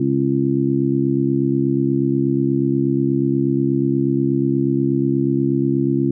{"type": "harmonic tone", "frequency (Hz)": 68.3, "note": "C#2", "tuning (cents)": -25, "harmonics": [2, 3, 4, 5], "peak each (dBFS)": [-21, -24, -19, -20], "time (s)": [0, 6.11], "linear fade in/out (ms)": 5, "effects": []}